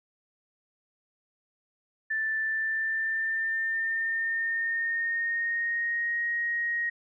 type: tone with pitch glide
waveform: sine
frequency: 1764 to 1879.7 Hz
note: A6 to A#6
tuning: +4 to +14 cents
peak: -26 dBFS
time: 2.1-6.9 s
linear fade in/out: 10 ms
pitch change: +110 cents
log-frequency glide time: 2.39-6.25 s
effects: none